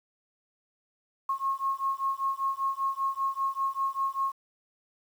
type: beating tone pair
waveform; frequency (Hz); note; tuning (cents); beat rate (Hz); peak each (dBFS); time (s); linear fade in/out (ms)
sine; 1082 / 1087.1; C#6 / C#6; -42 / -34; 5.1; -30; 1.29-4.32; 5
effects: 9-bit

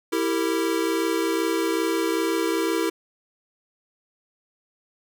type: chord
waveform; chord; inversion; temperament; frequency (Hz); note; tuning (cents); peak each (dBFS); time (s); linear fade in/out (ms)
square; E diminished; none; equal with one note detuned; 329.6 / 392 / 457.4; E4 / G4 / Bb4; 0 / 0 / -33; -25 / -28 / -28; 0.12-2.9; 10
effects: none

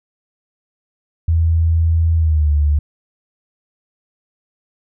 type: tone with pitch glide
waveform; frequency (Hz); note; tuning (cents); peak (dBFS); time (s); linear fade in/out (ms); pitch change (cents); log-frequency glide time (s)
sine; 82.2 to 73.66; E2 to D2; -4 to +6; -11; 1.28-2.79; 5; -190; 2.16-2.51
effects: none

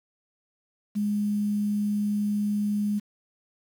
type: tone with quantisation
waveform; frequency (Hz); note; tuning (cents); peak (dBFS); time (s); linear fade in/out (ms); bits
sine; 206.9; G#3; -6; -23; 0.95-3; 20; 8
effects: none

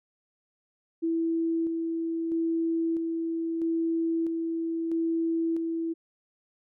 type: tone with tremolo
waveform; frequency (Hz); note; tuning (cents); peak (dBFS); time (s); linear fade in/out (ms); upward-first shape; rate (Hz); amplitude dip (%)
sine; 329.6; E4; 0; -24; 1.02-5.94; 20; square; 0.77; 30
effects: none

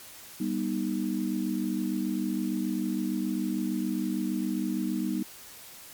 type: chord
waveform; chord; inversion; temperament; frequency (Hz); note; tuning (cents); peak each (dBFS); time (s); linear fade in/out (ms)
sine; G augmented; none; equal with one note detuned; 196 / 242.7 / 311.1; G3 / B3 / D#4; 0 / -30 / 0; -31; 0.4-5.23; 5
effects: white hiss -47 dBFS RMS until 5.93 s + MP3 96 kbps

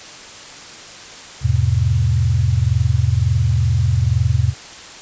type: chord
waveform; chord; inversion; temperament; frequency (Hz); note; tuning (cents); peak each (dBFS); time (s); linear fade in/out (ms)
sine; E major; none; equal with one note detuned; 82.41 / 103.83 / 125.92; E2 / G#2 / B2; 0 / 0 / +34; -18 / -17 / -17; 1.41-4.54; 50
effects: white hiss -36 dBFS RMS until 5.01 s + resampled to 16000 Hz

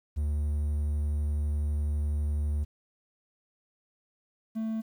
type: tone pair in turn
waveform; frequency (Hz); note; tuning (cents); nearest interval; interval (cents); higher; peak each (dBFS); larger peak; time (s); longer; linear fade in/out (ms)
triangle; 74 / 221.7; D2 / A3; +14 / +13; octave + perfect fifth; 1899; second; -24 / -27; first; 0.16-2.65 / 4.55-4.82; first; 20
effects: 10-bit

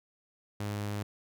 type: tone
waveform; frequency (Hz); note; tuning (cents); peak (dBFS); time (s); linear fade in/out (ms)
sawtooth; 103.2; G#2; -10; -29; 0.6-1.03; 5
effects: none

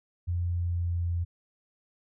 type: tone with pitch glide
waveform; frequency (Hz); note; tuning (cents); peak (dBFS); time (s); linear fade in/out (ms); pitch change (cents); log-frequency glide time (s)
sine; 87.31 to 86.06; F2 to F2; 0 to -25; -26; 0.27-1.25; 20; -25; 0.42-1.11
effects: none

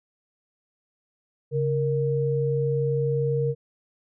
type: tone pair together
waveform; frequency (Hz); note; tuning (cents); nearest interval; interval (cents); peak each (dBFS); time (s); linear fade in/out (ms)
sine; 138.59 / 466.2; C#3 / A#4; 0 / 0; octave + major sixth; 2100; -24; 1.51-3.55; 50
effects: none

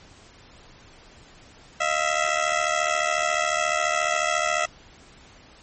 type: ring-modulated tone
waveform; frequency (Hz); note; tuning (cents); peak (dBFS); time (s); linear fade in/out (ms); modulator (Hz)
15% pulse; 659.3; E5; 0; -12; 1.8-4.66; 10; 37.1
effects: pink hiss -50 dBFS RMS until 5.62 s + MP3 32 kbps

